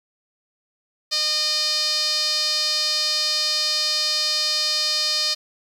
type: tone with band-pass filter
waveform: sawtooth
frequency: 610 Hz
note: D#5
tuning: 34 cents flat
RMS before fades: -22 dBFS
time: 1.11-5.35 s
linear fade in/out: 20 ms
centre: 4700 Hz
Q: 5.9
effects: 8-bit